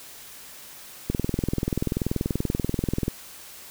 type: click train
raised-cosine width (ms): 3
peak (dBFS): -11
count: 42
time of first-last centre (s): 1.1-3.081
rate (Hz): 20.7
effects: white hiss -44 dBFS RMS until 3.7 s